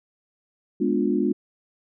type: chord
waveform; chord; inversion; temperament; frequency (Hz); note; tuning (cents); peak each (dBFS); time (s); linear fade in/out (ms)
sine; G# diminished seventh; none; equal with one note detuned; 207.7 / 246.9 / 293.7 / 355.7; G#3 / B3 / D4 / F4; 0 / 0 / 0 / +32; -25; 0.8-1.33; 10
effects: none